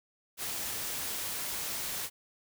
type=noise; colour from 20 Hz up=white; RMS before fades=-36 dBFS; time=0.37-2.1 s; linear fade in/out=50 ms; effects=none